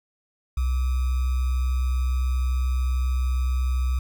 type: tone with sample-and-hold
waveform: sine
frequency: 63.6 Hz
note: C2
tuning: 48 cents flat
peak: -20 dBFS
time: 0.57-3.99 s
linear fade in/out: 5 ms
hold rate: 1225 Hz
effects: none